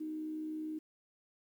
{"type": "tone with frequency modulation", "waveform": "sine", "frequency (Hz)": 311.1, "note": "D#4", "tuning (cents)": 0, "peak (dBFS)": -37, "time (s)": [0, 0.79], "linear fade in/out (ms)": 10, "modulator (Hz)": 67.3, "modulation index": 0.24, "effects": ["11-bit"]}